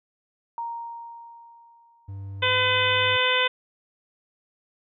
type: tone with exponential decay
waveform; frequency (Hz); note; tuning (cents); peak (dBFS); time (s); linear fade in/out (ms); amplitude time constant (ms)
sine; 932.3; A#5; 0; -27; 0.58-2.52; 1; 420
type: tone with pitch glide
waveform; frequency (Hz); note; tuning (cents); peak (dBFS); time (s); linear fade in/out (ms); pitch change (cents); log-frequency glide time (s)
triangle; 98 to 101.57; G2 to G#2; 0 to -38; -31; 2.08-3.17; 10; +62; 2.41-2.52
type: harmonic tone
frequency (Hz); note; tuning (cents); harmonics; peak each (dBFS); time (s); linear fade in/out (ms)
506; B4; +42; 1 / 2 / 3 / 4 / 5 / 6 / 7; -27 / -27 / -27 / -27 / -27 / -27 / -27; 2.42-3.48; 10
effects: none